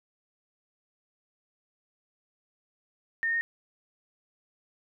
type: tone with pitch steps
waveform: sine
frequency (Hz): 1826 / 1837.6 / 1849.4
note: A#6 / A#6 / A#6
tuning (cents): -36 / -25 / -14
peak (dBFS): -25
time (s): 3.23-3.41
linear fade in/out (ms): 0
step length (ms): 60
effects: none